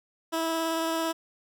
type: tone with vibrato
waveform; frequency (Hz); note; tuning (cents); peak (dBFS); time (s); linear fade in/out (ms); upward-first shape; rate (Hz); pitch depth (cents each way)
15% pulse; 326.6; E4; -16; -20; 0.32-1.13; 20; triangle; 18; 14
effects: none